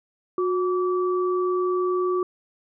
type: tone pair together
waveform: sine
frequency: 363.5 / 1154 Hz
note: F#4 / D6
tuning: -31 / -31 cents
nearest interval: octave + minor sixth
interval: 2000 cents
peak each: -21 / -28 dBFS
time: 0.38-2.23 s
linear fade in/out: 2 ms
effects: none